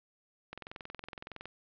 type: click train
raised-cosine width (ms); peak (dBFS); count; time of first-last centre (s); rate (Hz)
0.3; -26; 21; 0.53-1.456; 21.6
effects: low-pass 4000 Hz 12 dB/octave